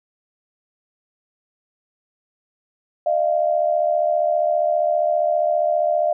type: tone pair together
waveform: sine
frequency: 612 / 687 Hz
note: D#5 / F5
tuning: -29 / -29 cents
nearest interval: major second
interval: 200 cents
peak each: -19 dBFS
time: 3.06-6.13 s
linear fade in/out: 5 ms
effects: none